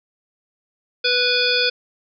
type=harmonic tone; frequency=492.9 Hz; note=B4; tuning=3 cents flat; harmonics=1 / 3 / 5 / 7 / 9 / 10; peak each=-23 / -23 / -23 / -23 / -23 / -23 dBFS; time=1.04-1.7 s; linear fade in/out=10 ms; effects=none